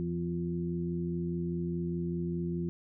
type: harmonic tone with a mistuned harmonic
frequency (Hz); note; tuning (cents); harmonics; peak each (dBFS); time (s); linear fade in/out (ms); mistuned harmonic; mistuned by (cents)
84.9; F2; -48; 1 / 2 / 3 / 4; -42 / -32 / -43 / -37; 0-2.69; 0; 4; +43
effects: none